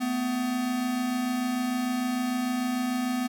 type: tone pair together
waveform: square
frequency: 223.9 / 250.6 Hz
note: A3 / B3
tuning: +30 / +25 cents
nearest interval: major second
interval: 195 cents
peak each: -35 / -27 dBFS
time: 0-3.28 s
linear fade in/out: 20 ms
effects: none